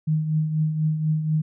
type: tone with tremolo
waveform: sine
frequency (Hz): 155.56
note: D#3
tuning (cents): 0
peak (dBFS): -17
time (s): 0.07-1.42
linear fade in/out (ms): 10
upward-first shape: triangle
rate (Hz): 4.1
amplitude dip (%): 60
effects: none